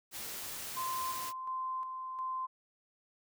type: noise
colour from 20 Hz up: white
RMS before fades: -42 dBFS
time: 0.11-1.33 s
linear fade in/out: 50 ms
type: tone with tremolo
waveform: sine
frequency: 1038 Hz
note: C6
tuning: 14 cents flat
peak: -34 dBFS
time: 0.76-2.47 s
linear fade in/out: 20 ms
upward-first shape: square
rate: 1.4 Hz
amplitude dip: 40%
effects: none